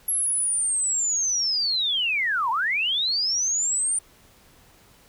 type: linear two-way sweep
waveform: sine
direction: down then up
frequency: 11320 to 875 to 9170 Hz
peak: -21 dBFS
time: 0.08-3.99 s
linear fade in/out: 5 ms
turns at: 2.5 s
effects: pink hiss -55 dBFS RMS until 5.08 s